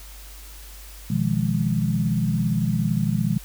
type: chord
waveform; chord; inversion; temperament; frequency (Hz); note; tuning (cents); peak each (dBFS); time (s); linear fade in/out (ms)
sine; F half-diminished seventh; second; equal with one note detuned; 123.47 / 157.01 / 174.61 / 207.7; Cb3 / Eb3 / F3 / Ab3; 0 / +16 / 0 / 0; -25; 1.1-3.38; 5
effects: added 50 Hz sine -40 dBFS peak until 3.44 s + white hiss -45 dBFS RMS until 3.44 s